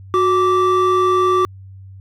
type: tone pair together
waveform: triangle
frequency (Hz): 367.2 / 1167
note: F#4 / D6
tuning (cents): -13 / -11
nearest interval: octave + minor sixth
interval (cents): 2002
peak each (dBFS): -12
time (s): 0.14-1.45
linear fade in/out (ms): 0
effects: tanh soft clip ceiling -6 dBFS + added 96 Hz sine -35 dBFS peak until 2 s